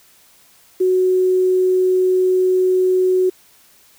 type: tone with quantisation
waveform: sine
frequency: 370 Hz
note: F#4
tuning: in tune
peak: -12 dBFS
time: 0.8-3.3 s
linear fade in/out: 10 ms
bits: 7
effects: white hiss -51 dBFS RMS until 3.98 s